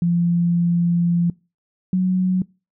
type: tone pair in turn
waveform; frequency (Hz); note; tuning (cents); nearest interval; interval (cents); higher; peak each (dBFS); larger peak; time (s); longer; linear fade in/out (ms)
sine; 172.2 / 184.55; F3 / F#3; -24 / -4; minor second; 120; second; -15; neither; 0.02-1.3 / 1.93-2.42; first; 2
effects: noise-tail reverb RT60 0.3 s tail -24 dB re dry